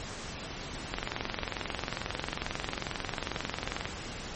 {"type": "click train", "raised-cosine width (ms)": 0.3, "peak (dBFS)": -15, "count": 66, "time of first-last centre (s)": [0.94, 3.855], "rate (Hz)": 22.3, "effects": ["pink hiss -40 dBFS RMS until 4.35 s", "MP3 32 kbps"]}